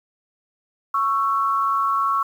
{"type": "tone pair together", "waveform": "sine", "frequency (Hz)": [1107.9, 1331], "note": ["C#6", "E6"], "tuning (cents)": [-1, 16], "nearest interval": "minor third", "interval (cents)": 317, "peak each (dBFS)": [-19, -23], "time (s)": [0.94, 2.23], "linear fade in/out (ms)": 5, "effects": ["8-bit"]}